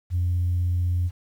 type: tone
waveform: sine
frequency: 88.4 Hz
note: F2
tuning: 22 cents sharp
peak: -19 dBFS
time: 0.1-1.11 s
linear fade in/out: 50 ms
effects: tanh soft clip ceiling -17 dBFS + 9-bit